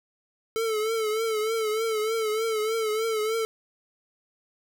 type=tone with vibrato; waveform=square; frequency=440 Hz; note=A4; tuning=in tune; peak=-25 dBFS; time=0.56-3.45 s; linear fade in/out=0 ms; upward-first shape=triangle; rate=3.3 Hz; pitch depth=72 cents each way; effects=none